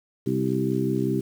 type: harmonic tone with a mistuned harmonic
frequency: 65.41 Hz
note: C2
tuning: in tune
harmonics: 2 / 3 / 4 / 5 / 6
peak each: -28 / -28 / -28 / -28 / -28 dBFS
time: 0.26-1.21 s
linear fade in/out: 10 ms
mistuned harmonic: 6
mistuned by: -18 cents
effects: 8-bit